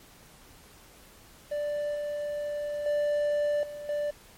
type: tone with level steps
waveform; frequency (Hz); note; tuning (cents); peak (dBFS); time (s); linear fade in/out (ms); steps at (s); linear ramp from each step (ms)
triangle; 588; D5; +2; -26 / -28 / -22 / -35 / -25; 1.51-4.11; 10; 1.95 / 2.86 / 3.63 / 3.89; 2
effects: pink hiss -54 dBFS RMS until 4.37 s + MP3 64 kbps